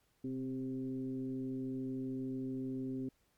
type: tone with frequency modulation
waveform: sine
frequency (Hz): 261.6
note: C4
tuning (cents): 0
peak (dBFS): -36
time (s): 0.24-3.09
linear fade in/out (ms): 5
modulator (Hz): 133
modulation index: 0.72
effects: pink hiss -75 dBFS RMS until 3.37 s + MP3 96 kbps